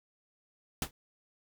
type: noise with exponential decay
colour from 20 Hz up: pink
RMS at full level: -27 dBFS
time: 0.82-0.91 s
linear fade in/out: 2 ms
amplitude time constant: 19 ms
effects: none